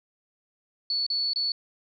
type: tone with dropouts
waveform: sine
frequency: 4435 Hz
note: C#8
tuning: in tune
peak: -24 dBFS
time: 0.9-1.52 s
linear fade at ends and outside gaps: 2 ms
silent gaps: 1.065-1.101 / 1.334-1.359 s
effects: none